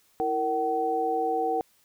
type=tone cluster; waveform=sine; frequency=328.8 / 462.1 / 759 Hz; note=E4 / A#4 / F#5; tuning=-4 / -15 / +44 cents; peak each=-33 / -28 / -26 dBFS; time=0.2-1.61 s; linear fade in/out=0 ms; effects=white hiss -64 dBFS RMS until 1.84 s